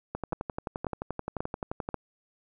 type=two click trains; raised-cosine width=1 ms; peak=-16 / -18 dBFS; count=4 / 21; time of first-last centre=0.33-1.943 / 0.15-1.889 s; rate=1.86 / 11.5 Hz; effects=none